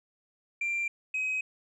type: tone pair in turn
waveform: sine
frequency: 2369 / 2532 Hz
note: D7 / D#7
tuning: +14 / +30 cents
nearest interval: minor second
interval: 116 cents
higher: second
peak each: -26 dBFS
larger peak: neither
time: 0.61-0.88 / 1.14-1.41 s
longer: neither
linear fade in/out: 5 ms
effects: tanh soft clip ceiling -26 dBFS